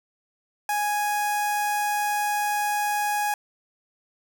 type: tone with notch filter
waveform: sawtooth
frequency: 830.6 Hz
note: G#5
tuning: in tune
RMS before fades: -25 dBFS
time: 0.69-3.34 s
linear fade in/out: 2 ms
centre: 3800 Hz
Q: 1.4
effects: none